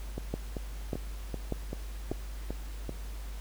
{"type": "two click trains", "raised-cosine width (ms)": 2, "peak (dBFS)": [-22, -18], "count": [8, 4], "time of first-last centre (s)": [[0.18, 2.893], [0.34, 2.115]], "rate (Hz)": [2.58, 1.69], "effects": ["added 50 Hz sine -37 dBFS peak until 3.4 s", "pink hiss -51 dBFS RMS until 3.4 s"]}